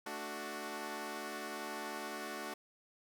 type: chord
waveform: 10% pulse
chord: D major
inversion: second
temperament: equal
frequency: 220 / 293.7 / 370 Hz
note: A3 / D4 / F#4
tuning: 0 / 0 / 0 cents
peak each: -38 / -37 / -36 dBFS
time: 0.06-2.54 s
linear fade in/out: 5 ms
effects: none